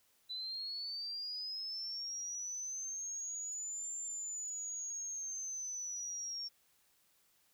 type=linear two-way sweep; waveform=sine; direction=up then down; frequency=3973 to 7280 to 5490 Hz; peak=-39 dBFS; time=0.29-6.49 s; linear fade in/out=20 ms; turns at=3.95 s; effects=white hiss -72 dBFS RMS until 7.53 s